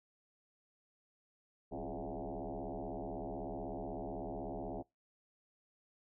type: tone with frequency modulation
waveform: sine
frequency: 185 Hz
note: F#3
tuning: in tune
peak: -39 dBFS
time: 1.71-4.83 s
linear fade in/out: 20 ms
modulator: 76.1 Hz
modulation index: 7.8
effects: noise-tail reverb RT60 0.2 s tail -24 dB re dry